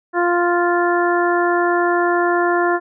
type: harmonic tone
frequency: 349.2 Hz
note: F4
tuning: in tune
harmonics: 1 / 2 / 3 / 4 / 5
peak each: -17 / -20 / -22 / -23 / -24 dBFS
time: 0.13-2.8 s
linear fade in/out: 50 ms
effects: none